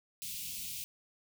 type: band-stop noise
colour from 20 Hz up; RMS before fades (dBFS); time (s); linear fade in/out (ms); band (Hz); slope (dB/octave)
white; -41; 0.22-0.84; 0; 230 to 2400; 48
effects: none